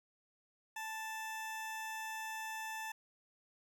20% pulse tone, 880 Hz, A5, in tune, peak -36 dBFS, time 0.76-2.92 s, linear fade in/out 5 ms, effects none

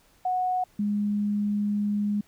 sine tone pair in turn, 735 / 206.3 Hz, F#5 / G#3, -12 / -11 cents, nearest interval octave + minor seventh, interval 2199 cents, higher first, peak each -23 dBFS, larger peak neither, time 0.25-0.64 / 0.79-2.21 s, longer second, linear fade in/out 5 ms, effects pink hiss -61 dBFS RMS until 2.27 s

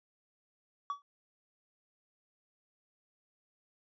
triangle tone with exponential decay, 1139 Hz, C#6, 47 cents sharp, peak -27 dBFS, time 0.9-1.02 s, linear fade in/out 1 ms, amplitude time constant 26 ms, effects tanh soft clip ceiling -25 dBFS + resampled to 16000 Hz

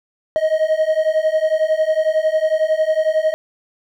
triangle beating tone pair, 622.3 / 633.3 Hz, D#5 / D#5, 0 / +30 cents, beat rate 11 Hz, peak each -16 / -15 dBFS, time 0.36-3.34 s, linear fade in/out 0 ms, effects none

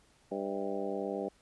harmonic tone with a mistuned harmonic, 98.9 Hz, G2, 16 cents sharp, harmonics 2 / 3 / 4 / 5 / 6 / 7 / 8, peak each -41 / -41 / -38 / -39 / -41 / -43 / -44 dBFS, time 0.31-1.29 s, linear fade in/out 10 ms, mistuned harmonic 7, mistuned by -77 cents, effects pink hiss -66 dBFS RMS until 1.41 s + resampled to 24000 Hz

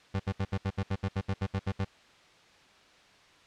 30% pulse tone bursts, 97.2 Hz, G2, 14 cents flat, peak -25 dBFS, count 14, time 0.14-1.848 s, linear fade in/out 10 ms, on 57 ms, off 70 ms, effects white hiss -58 dBFS RMS until 3.46 s + low-pass 4000 Hz 12 dB/octave

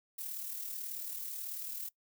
violet noise with amplitude modulation, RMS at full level -39 dBFS, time 0.18-1.89 s, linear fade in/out 10 ms, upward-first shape sine, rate 38.3 Hz, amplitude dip 45%, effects noise-tail reverb RT60 0.1 s tail -20 dB re dry

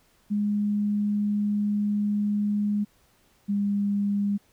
sine tone pair in turn, 206.7 / 202.3 Hz, G#3 / G#3, -8 / -45 cents, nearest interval unison, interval 37 cents, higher first, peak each -22 dBFS, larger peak neither, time 0.3-2.85 / 3.48-4.38 s, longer first, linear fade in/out 20 ms, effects pink hiss -63 dBFS RMS until 4.52 s

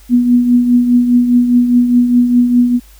sine tone with tremolo, 243.9 Hz, B3, 21 cents flat, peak -4 dBFS, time 0.09-2.8 s, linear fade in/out 50 ms, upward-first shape triangle, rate 4.9 Hz, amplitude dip 60%, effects added 50 Hz sine -39 dBFS peak until 2.99 s + white hiss -46 dBFS RMS until 2.99 s

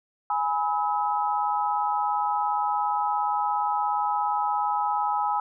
sine chord, E major, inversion first, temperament equal with one note detuned, 830.6 / 987.8 / 1284.7 Hz, G#5 / B5 / E6, 0 / 0 / -45 cents, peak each -25 / -28 / -29 dBFS, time 0.3-5.4 s, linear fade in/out 2 ms, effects none

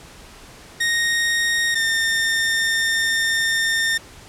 sawtooth tone pair in turn, 1861 / 1814.3 Hz, A#6 / A#6, -3 / -47 cents, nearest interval unison, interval 44 cents, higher first, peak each -14 dBFS, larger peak neither, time 0.8-1.75 / 1.75-3.98 s, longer second, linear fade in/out 10 ms, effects pink hiss -43 dBFS RMS until 4.28 s + low-pass 10000 Hz 12 dB/octave

